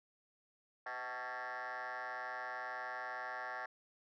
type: tone with frequency modulation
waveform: sine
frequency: 1244.5 Hz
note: D#6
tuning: in tune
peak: -38 dBFS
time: 0.86-3.66 s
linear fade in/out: 5 ms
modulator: 122 Hz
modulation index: 5.1
effects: tanh soft clip ceiling -39 dBFS